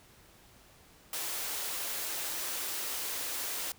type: high-pass noise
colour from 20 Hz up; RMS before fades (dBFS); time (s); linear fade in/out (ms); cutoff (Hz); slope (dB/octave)
white; -36; 1.13-3.72; 2; 300; 24
effects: pink hiss -59 dBFS RMS until 3.78 s